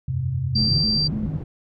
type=chord; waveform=sine; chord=F suspended second; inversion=none; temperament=equal; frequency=87.31 / 98 / 130.81 Hz; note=F2 / G2 / C3; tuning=0 / 0 / 0 cents; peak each=-29 / -29 / -23 dBFS; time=0.08-0.78 s; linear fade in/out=5 ms
type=tone; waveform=sine; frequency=4699 Hz; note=D8; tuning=in tune; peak=-19 dBFS; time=0.55-1.08 s; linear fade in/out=10 ms
type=tone with vibrato; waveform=sine; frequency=181.1 Hz; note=F#3; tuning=37 cents flat; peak=-24 dBFS; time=0.55-1.38 s; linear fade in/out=5 ms; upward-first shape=square; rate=3.5 Hz; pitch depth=290 cents each way
type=low-pass noise; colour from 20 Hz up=white; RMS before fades=-30 dBFS; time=0.57-1.44 s; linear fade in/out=10 ms; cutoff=160 Hz; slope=12 dB/octave
effects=none